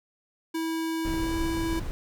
square tone with pitch glide, 325.1 to 328.9 Hz, E4 to E4, -24 to -4 cents, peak -28 dBFS, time 0.54-1.8 s, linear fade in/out 10 ms, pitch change +20 cents, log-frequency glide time 1.17-1.34 s
brown noise, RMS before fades -32 dBFS, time 1.05-1.91 s, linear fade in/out 0 ms
effects none

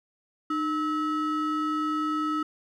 triangle ring-modulated tone, 802 Hz, G5, 39 cents sharp, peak -20 dBFS, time 0.5-2.43 s, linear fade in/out 5 ms, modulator 497 Hz, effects none

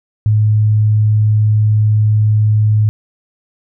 sine tone, 107 Hz, A2, 48 cents flat, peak -8 dBFS, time 0.26-2.89 s, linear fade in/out 0 ms, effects none

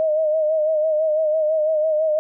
sine tone with vibrato, 622.3 Hz, D#5, in tune, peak -16 dBFS, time 0-2.19 s, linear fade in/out 0 ms, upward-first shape sine, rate 6 Hz, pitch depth 50 cents each way, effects none

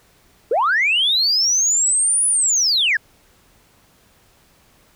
sine linear two-way sweep, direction up then down, 407.4 to 9956 to 1579 Hz, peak -13 dBFS, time 0.51-2.97 s, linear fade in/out 5 ms, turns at 2.27 s, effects tanh soft clip ceiling -10 dBFS + pink hiss -55 dBFS RMS until 4.95 s

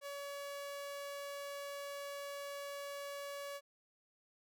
sawtooth tone, 566 Hz, C#5, 36 cents sharp, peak -39 dBFS, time 0.01-3.61 s, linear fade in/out 50 ms, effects none

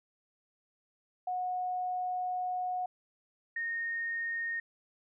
sine tone pair in turn, 730 / 1847.5 Hz, F#5 / A#6, -24 / -16 cents, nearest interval octave + major third, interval 1608 cents, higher second, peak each -31 / -32 dBFS, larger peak first, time 1.27-2.86 / 3.56-4.6 s, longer first, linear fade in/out 5 ms, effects none

